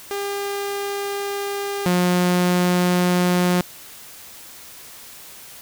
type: tone pair in turn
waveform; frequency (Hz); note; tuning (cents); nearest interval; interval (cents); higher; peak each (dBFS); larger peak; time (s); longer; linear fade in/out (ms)
sawtooth; 401.5 / 178.85; G4 / F3; +41 / +41; octave + major second; 1400; first; -20 / -12; second; 0.11-1.86 / 1.86-3.61; neither; 0
effects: white hiss -41 dBFS RMS until 5.61 s